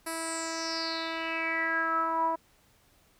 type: tone with low-pass filter sweep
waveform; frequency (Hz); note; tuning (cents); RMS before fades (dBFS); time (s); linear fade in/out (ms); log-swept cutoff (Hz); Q
10% pulse; 326.9; E4; -14; -31; 0.06-2.36; 10; 11000 to 860; 6.7
effects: pink hiss -64 dBFS RMS until 3.19 s